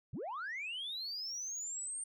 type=linear sweep; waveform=sine; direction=up; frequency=82.41 to 8870 Hz; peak=-37 dBFS; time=0.13-2.04 s; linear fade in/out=5 ms; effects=tanh soft clip ceiling -36 dBFS